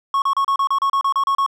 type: tone bursts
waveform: triangle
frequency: 1100 Hz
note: C#6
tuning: 14 cents flat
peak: -13 dBFS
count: 12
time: 0.14-1.463 s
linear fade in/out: 2 ms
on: 80 ms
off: 33 ms
effects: none